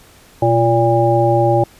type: harmonic tone with a mistuned harmonic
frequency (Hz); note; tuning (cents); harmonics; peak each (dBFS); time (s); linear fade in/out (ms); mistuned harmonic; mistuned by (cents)
115.5; A#2; -16; 1 / 3 / 5 / 7; -16 / -16 / -16 / -16; 0.42-1.64; 5; 1; +80
effects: pink hiss -46 dBFS RMS until 1.79 s + resampled to 32000 Hz